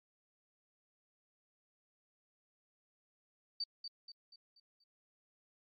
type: tone with echo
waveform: sine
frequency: 4605 Hz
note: D8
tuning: 35 cents flat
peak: -35 dBFS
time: 3.6-3.64 s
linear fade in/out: 5 ms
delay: 240 ms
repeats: 5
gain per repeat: -7 dB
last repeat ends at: 4.84 s
effects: AAC 48 kbps